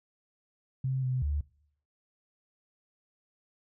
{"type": "tone with pitch steps", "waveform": "sine", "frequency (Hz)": [131.8, 128.2, 73.1], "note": ["C3", "C3", "D2"], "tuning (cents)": [13, -35, -7], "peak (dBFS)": -27, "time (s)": [0.84, 1.41], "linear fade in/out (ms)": 5, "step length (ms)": 190, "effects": ["noise-tail reverb RT60 0.7 s tail -24 dB re dry"]}